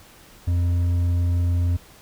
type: tone with hard clipping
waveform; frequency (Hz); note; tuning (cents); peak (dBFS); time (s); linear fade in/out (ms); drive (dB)
triangle; 87.31; F2; 0; -19; 0.47-1.77; 10; 7
effects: pink hiss -49 dBFS RMS until 2.01 s